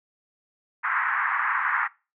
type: band-pass noise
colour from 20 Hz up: white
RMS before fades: -25 dBFS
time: 0.83-1.88 s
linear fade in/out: 20 ms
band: 950 to 1900 Hz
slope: 48 dB/octave
effects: noise-tail reverb RT60 0.3 s tail -22 dB re dry